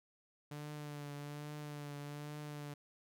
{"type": "tone with vibrato", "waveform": "sawtooth", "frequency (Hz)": 146.83, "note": "D3", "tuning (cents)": 0, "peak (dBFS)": -40, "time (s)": [0.51, 2.74], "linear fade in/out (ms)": 5, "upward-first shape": "triangle", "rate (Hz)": 1.2, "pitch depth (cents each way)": 35, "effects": []}